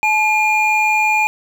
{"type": "tone pair together", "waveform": "triangle", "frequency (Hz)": [860, 2414], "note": ["A5", "D7"], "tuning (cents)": [-40, 47], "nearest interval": "octave + tritone", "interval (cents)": 1787, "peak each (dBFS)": [-14, -13], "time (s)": [0.03, 1.27], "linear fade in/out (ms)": 0, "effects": []}